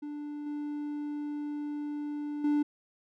triangle tone with level steps, 294.4 Hz, D4, 4 cents sharp, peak -34 / -31 / -22 dBFS, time 0.02-2.63 s, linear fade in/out 10 ms, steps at 0.46 / 2.44 s, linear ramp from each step 5 ms, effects none

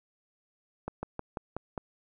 slowing click train, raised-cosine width 1 ms, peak -20 dBFS, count 6, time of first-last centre 0.88-1.778 s, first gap 150 ms, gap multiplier 1.09, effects none

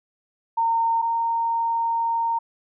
sine tone pair in turn, 916 / 921.8 Hz, A#5 / A#5, -31 / -20 cents, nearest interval unison, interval 11 cents, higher second, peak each -18 / -20 dBFS, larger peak first, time 0.57-1.02 / 1.02-2.39 s, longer second, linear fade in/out 10 ms, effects none

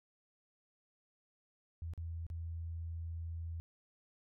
sine tone with dropouts, 83 Hz, E2, 12 cents sharp, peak -39 dBFS, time 1.82-3.6 s, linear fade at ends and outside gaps 0 ms, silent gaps 1.936-1.977 / 2.266-2.301 s, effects none

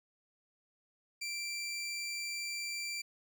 20% pulse tone, 2351 Hz, D7, 1 cent sharp, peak -32 dBFS, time 1.21-3.02 s, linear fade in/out 10 ms, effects none

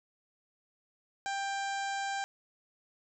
harmonic tone with a mistuned harmonic, 790 Hz, G5, 13 cents sharp, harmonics 1 / 2 / 3 / 4 / 5 / 6 / 7 / 8 / 9 / 10, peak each -34 / -38 / -46 / -48 / -48 / -52 / -52 / -52 / -49 / -56 dBFS, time 1.26-2.24 s, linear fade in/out 0 ms, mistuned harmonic 10, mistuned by -16 cents, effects none

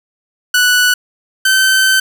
sawtooth tone pair in turn, 1480 / 1539 Hz, F#6 / G6, 0 / -32 cents, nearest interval minor second, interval 68 cents, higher second, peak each -5 dBFS, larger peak neither, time 0.54-0.94 / 1.45-2 s, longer second, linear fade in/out 5 ms, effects none

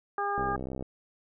harmonic tone, 404.1 Hz, G#4, 47 cents flat, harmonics 1 / 2 / 3 / 4, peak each -35 / -31 / -32 / -37 dBFS, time 0.18-0.56 s, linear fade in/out 2 ms
click train, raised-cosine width 2 ms, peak -23 dBFS, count 30, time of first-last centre 0.38-0.825 s, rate 65.2 Hz
effects none

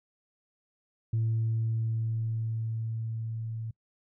sine tone with level ramp, 112.6 Hz, A2, 40 cents sharp, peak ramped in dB -23 to -33 dBFS, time 1.13-3.71 s, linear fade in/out 5 ms, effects noise-tail reverb RT60 0.1 s tail -26 dB re dry + tanh soft clip ceiling -22 dBFS

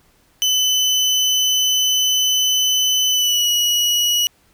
30% pulse tone with pitch glide, 3020 to 2915 Hz, F#7 to F#7, +35 to -26 cents, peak -12 dBFS, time 0.42-4.27 s, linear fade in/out 0 ms, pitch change -61 cents, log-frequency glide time 3.09-3.48 s, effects pink hiss -57 dBFS RMS until 4.53 s

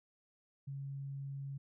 sine tone, 138.2 Hz, C#3, 5 cents flat, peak -40 dBFS, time 0.67-1.58 s, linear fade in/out 10 ms, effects none

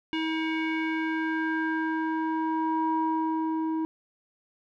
square tone with low-pass filter sweep, 319.5 Hz, D#4, 46 cents sharp, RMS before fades -28 dBFS, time 0.13-3.85 s, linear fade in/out 0 ms, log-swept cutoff 2800 to 690 Hz, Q 3.8, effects none

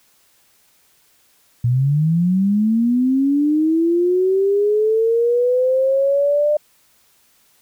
sine linear sweep, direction up, 116.8 to 602 Hz, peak -13 dBFS, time 1.64-6.57 s, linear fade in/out 5 ms, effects white hiss -57 dBFS RMS until 7.61 s

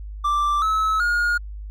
triangle tone with pitch steps, 1174.7 / 1295.9 / 1429.6 Hz, D6 / E6 / F6, 0 / -30 / +40 cents, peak -16 dBFS, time 0.24-1.38 s, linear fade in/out 10 ms, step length 380 ms, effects added 51 Hz sine -31 dBFS peak until 1.7 s

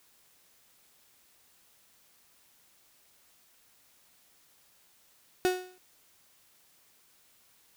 35% pulse tone with exponential decay, 366.5 Hz, F#4, 16 cents flat, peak -19 dBFS, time 5.45-5.78 s, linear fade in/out 0 ms, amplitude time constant 71 ms, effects white hiss -64 dBFS RMS until 7.76 s

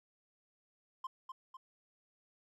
triangle tone with echo, 1046.5 Hz, C6, in tune, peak -36 dBFS, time 1.04-1.07 s, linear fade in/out 5 ms, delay 250 ms, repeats 2, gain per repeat -5 dB, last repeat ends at 1.57 s, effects none

